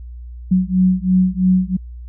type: beating tone pair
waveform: sine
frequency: 183.5 / 186.5 Hz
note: F#3 / F#3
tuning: -14 / +14 cents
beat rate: 3 Hz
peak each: -15 dBFS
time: 0.51-1.77 s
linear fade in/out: 10 ms
effects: added 60 Hz sine -30 dBFS peak until 2.08 s